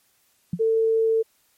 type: tone with exponential decay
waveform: sine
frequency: 174.61 Hz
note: F3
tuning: in tune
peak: -19 dBFS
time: 0.53-0.61 s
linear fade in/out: 5 ms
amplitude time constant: 17 ms
type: tone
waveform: sine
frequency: 447.7 Hz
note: A4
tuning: 30 cents sharp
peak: -17 dBFS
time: 0.59-1.23 s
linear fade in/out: 20 ms
effects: white hiss -64 dBFS RMS until 1.57 s + MP3 64 kbps